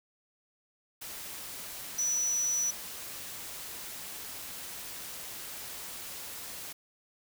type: tone in noise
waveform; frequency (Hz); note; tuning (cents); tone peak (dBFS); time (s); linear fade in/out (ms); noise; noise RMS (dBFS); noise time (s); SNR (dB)
sine; 5920; F#8; 0; -27; 1.98-2.71; 10; white; -42; 1.01-6.73; +12
effects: none